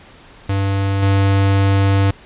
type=tone with level steps; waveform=square; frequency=98.2 Hz; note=G2; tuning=4 cents sharp; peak=-16 / -12 dBFS; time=0.49-2.11 s; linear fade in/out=5 ms; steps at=1.02 s; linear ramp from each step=10 ms; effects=pink hiss -43 dBFS RMS until 2.25 s + resampled to 8000 Hz